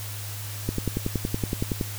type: click train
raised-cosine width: 3 ms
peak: -12 dBFS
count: 13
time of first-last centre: 0.69-1.811 s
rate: 10.7 Hz
effects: added 103 Hz sine -34 dBFS peak until 1.98 s + white hiss -38 dBFS RMS until 1.98 s

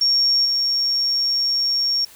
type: tone with level steps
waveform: sine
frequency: 5530 Hz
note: F8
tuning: 18 cents flat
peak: -14 / -17 dBFS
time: 0.01-2.05 s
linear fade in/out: 5 ms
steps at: 0.45 s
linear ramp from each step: 5 ms
effects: white hiss -46 dBFS RMS until 2.15 s

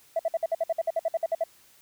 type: tone bursts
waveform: sine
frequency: 659.3 Hz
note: E5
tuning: in tune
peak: -21 dBFS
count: 15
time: 0.16-1.439 s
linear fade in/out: 5 ms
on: 33 ms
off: 56 ms
effects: tanh soft clip ceiling -18 dBFS + white hiss -58 dBFS RMS until 1.81 s

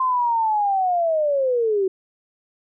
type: linear sweep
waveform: sine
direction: down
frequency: 1046.5 to 370 Hz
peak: -17 dBFS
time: 0-1.88 s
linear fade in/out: 5 ms
effects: none

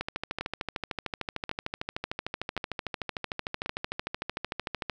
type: two click trains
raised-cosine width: 0.3 ms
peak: -15 / -16 dBFS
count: 66 / 4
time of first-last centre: 0.01-4.897 / 0.41-3.66 s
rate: 13.3 / 0.923 Hz
effects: none

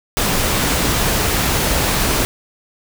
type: noise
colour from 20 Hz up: pink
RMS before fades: -17 dBFS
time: 0.17-2.25 s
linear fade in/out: 0 ms
effects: none

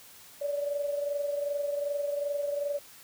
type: tone pair together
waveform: sine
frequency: 573 / 595.6 Hz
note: D5 / D5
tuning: -43 / +24 cents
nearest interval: minor second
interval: 67 cents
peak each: -29 / -37 dBFS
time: 0.41-2.79 s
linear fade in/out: 10 ms
effects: white hiss -52 dBFS RMS until 3.03 s

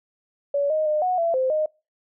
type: tone with pitch steps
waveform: sine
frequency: 568 / 622 / 608 / 733 / 672 / 519 / 617 Hz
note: C#5 / D#5 / D#5 / F#5 / E5 / C5 / D#5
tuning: +42 / -1 / -40 / -16 / +33 / -14 / -15 cents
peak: -19 dBFS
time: 0.54-1.66 s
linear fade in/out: 5 ms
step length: 160 ms
effects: noise-tail reverb RT60 0.3 s tail -26 dB re dry

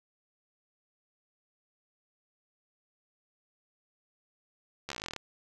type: slowing click train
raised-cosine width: 0.2 ms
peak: -20 dBFS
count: 15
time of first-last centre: 4.89-5.163 s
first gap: 13 ms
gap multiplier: 1.06
effects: none

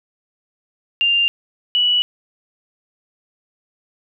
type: tone pair in turn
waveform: sine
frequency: 2794 / 2945 Hz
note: F7 / F#7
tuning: 0 / -9 cents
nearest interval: minor second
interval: 91 cents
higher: second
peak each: -13 / -13 dBFS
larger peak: neither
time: 1.01-1.28 / 1.75-2.02 s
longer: neither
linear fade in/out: 0 ms
effects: none

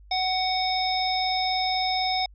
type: harmonic tone with a mistuned harmonic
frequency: 746 Hz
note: F#5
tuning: 14 cents sharp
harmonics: 1 / 3 / 5 / 7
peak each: -25 / -32 / -30 / -29 dBFS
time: 0.11-2.26 s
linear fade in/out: 5 ms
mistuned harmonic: 5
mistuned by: -16 cents
effects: added 50 Hz sine -47 dBFS peak until 2.34 s

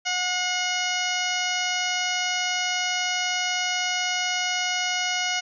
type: harmonic tone with a mistuned harmonic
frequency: 728 Hz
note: F#5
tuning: 28 cents flat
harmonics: 1 / 2 / 3 / 4 / 5 / 6 / 7 / 8 / 9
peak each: -31 / -31 / -29 / -29 / -39 / -37 / -34 / -34 / -35 dBFS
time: 0.05-5.41 s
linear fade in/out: 20 ms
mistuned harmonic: 3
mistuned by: -29 cents
effects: none

